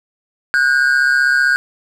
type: tone pair together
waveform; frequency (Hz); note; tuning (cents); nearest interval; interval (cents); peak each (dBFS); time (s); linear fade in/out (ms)
triangle; 1465 / 1600.5; F#6 / G6; -18 / +36; major second; 154; -12; 0.54-1.56; 0
effects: none